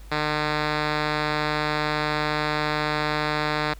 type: tone with low-pass filter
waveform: 5% pulse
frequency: 151.2 Hz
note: D#3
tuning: 49 cents flat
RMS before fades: -25 dBFS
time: 0.11-3.74 s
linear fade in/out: 10 ms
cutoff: 3500 Hz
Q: 2
effects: added 50 Hz sine -40 dBFS peak until 3.79 s + pink hiss -53 dBFS RMS until 3.79 s